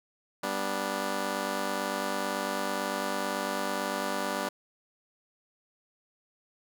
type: chord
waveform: 10% pulse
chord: G major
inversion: none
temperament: just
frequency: 196 / 245 / 294 Hz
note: G3 / B3 / D4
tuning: 0 / -14 / +2 cents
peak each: -27 dBFS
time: 0.43-4.49 s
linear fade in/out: 5 ms
effects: none